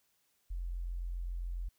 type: tone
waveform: sine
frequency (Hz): 43.65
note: F1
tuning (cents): 0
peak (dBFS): -35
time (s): 0.5-1.69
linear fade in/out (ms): 10
effects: white hiss -75 dBFS RMS until 1.78 s